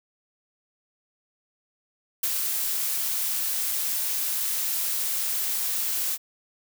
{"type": "noise with ADSR envelope", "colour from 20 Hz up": "blue", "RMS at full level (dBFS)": -24, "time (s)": [2.23, 6.18], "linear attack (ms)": 6, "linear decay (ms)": 53, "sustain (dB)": -3, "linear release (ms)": 45, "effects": []}